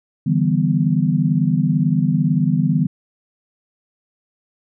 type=chord; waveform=sine; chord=E minor seventh; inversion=third; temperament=equal; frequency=146.83 / 164.81 / 196 / 246.9 Hz; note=D3 / E3 / G3 / B3; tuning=0 / 0 / 0 / 0 cents; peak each=-19 / -18 / -21 / -21 dBFS; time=0.26-2.87 s; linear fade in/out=10 ms; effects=none